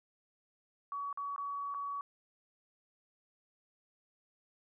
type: tone with dropouts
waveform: sine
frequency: 1131 Hz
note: C#6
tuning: 34 cents sharp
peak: -36 dBFS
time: 0.92-2.01 s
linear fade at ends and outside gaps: 1 ms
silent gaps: 1.128-1.174 / 1.362-1.38 / 1.741-1.746 s
effects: none